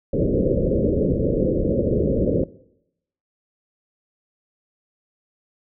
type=low-pass noise; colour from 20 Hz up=white; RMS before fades=-20 dBFS; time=0.13-2.44 s; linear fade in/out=5 ms; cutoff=560 Hz; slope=96 dB/octave; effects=noise-tail reverb RT60 0.8 s tail -20 dB re dry